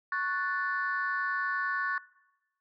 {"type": "chord", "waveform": "sine", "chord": "F# minor", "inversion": "second", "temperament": "equal", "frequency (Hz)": [1108.7, 1480, 1760], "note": ["C#6", "F#6", "A6"], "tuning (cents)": [0, 0, 0], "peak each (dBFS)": -32, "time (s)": [0.12, 1.98], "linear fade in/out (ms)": 2, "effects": ["noise-tail reverb RT60 1.0 s tail -21 dB re dry", "tanh soft clip ceiling -21 dBFS"]}